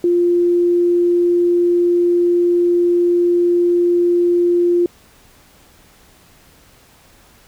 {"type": "tone", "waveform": "sine", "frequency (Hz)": 349.2, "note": "F4", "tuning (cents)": 0, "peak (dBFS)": -11, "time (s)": [0.04, 4.86], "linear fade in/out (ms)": 2, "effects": ["pink hiss -49 dBFS RMS until 7.47 s"]}